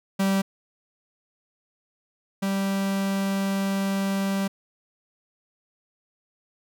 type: tone pair in turn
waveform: 45% pulse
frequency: 194.5 / 195.51 Hz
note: G3 / G3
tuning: -13 / -4 cents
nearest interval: unison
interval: 9 cents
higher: second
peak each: -20 / -23 dBFS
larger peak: first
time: 0.19-0.42 / 2.42-4.48 s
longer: second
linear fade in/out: 10 ms
effects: none